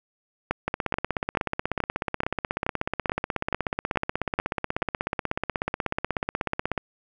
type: two click trains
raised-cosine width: 0.5 ms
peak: -9 / -10 dBFS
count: 11 / 101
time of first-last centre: 0.51-4.82 / 0.68-6.778 s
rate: 2.32 / 16.4 Hz
effects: none